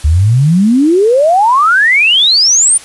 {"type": "exponential sweep", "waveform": "sine", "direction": "up", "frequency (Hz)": [70.8, 9460], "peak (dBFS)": -5, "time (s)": [0.04, 2.78], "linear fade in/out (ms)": 10, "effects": ["white hiss -33 dBFS RMS until 2.84 s", "resampled to 24000 Hz"]}